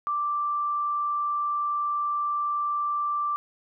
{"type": "tone", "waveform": "sine", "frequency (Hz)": 1174.7, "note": "D6", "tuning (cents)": 0, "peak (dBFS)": -24, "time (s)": [0.07, 3.36], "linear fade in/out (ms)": 0, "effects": []}